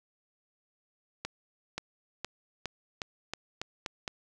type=accelerating click train; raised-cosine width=0.2 ms; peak=-17 dBFS; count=9; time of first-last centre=1.25-4.078 s; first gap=530 ms; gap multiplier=0.88; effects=none